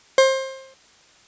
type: tone with exponential decay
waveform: 40% pulse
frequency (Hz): 531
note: C5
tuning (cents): +25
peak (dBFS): -8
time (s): 0.18-0.74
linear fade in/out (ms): 2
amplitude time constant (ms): 120
effects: white hiss -53 dBFS RMS until 1.27 s + resampled to 16000 Hz